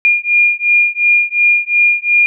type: beating tone pair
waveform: sine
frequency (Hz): 2416 / 2418.8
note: D7 / D#7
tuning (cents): +48 / -50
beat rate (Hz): 2.8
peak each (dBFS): -12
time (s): 0.05-2.26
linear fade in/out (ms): 0
effects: none